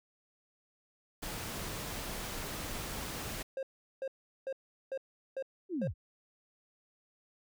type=noise; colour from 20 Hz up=pink; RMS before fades=-40 dBFS; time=1.22-3.43 s; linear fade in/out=10 ms
type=tone bursts; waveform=triangle; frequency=534 Hz; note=C5; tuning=35 cents sharp; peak=-32 dBFS; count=6; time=3.57-5.874 s; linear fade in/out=2 ms; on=59 ms; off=390 ms
type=linear sweep; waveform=sine; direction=down; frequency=396.4 to 43.57 Hz; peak=-32 dBFS; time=5.69-5.94 s; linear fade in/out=50 ms
effects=none